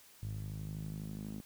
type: tone with band-pass filter sweep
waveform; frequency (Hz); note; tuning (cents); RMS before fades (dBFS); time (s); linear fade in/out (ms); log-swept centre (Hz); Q
sawtooth; 52.1; G#1; +6; -42; 0.22-1.41; 10; 110 to 220; 3.3
effects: white hiss -60 dBFS RMS until 1.45 s